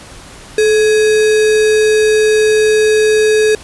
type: tone with sample-and-hold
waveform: sine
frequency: 431 Hz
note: A4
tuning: 36 cents flat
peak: -7 dBFS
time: 0.58-3.55 s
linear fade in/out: 2 ms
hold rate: 2100 Hz
effects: pink hiss -35 dBFS RMS until 3.63 s + resampled to 24000 Hz